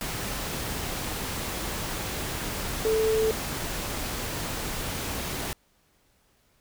sine tone in noise, 440 Hz, A4, in tune, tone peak -21 dBFS, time 2.85-3.31 s, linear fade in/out 0 ms, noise pink, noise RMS -32 dBFS, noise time 0.01-5.53 s, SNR +8 dB, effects pink hiss -66 dBFS RMS until 6.6 s

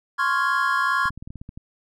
triangle chord, Db major seventh, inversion third, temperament equal, 1046.5 / 1108.7 / 1396.9 / 1661.2 Hz, C6 / Db6 / F6 / Ab6, 0 / 0 / 0 / 0 cents, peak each -23 dBFS, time 0.18-1.1 s, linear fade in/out 20 ms
clicks, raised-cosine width 5 ms, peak -25 dBFS, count 10, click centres 1.056 / 1.105 / 1.176 / 1.225 / 1.275 / 1.305 / 1.357 / 1.415 / 1.491 / 1.575 s
effects none

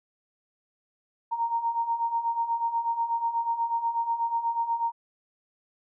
sine beating tone pair, 922 / 930.2 Hz, A#5 / A#5, -19 / -4 cents, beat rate 8.2 Hz, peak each -31 / -26 dBFS, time 1.31-4.92 s, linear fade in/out 20 ms, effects none

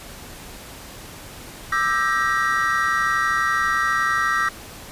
triangle chord, E half-diminished seventh, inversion third, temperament just, 1186.7 / 1318.5 / 1582.2 / 1898.7 Hz, D6 / E6 / G6 / Bb6, +18 / 0 / +16 / +31 cents, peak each -23 / -21 / -24 / -21 dBFS, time 1.72-4.49 s, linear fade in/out 5 ms, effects pink hiss -39 dBFS RMS until 4.91 s + resampled to 32000 Hz

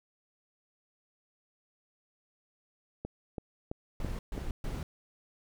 click train, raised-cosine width 2 ms, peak -23 dBFS, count 5, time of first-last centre 3.05-4.379 s, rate 3.01 Hz
brown noise bursts, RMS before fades -36 dBFS, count 3, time 4-4.83 s, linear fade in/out 2 ms, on 190 ms, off 130 ms
effects none

